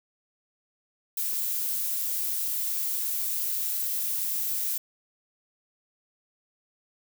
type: noise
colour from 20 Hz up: violet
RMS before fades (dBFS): -29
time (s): 1.17-4.78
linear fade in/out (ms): 5
effects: none